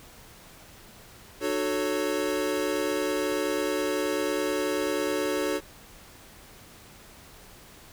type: chord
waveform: square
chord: D major seventh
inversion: none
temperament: equal with one note detuned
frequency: 301.4 / 370 / 440 / 554.4 Hz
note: D4 / F#4 / A4 / C#5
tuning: +45 / 0 / 0 / 0 cents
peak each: -32 dBFS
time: 1.4-5.61 s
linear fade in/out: 50 ms
effects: pink hiss -50 dBFS RMS until 7.92 s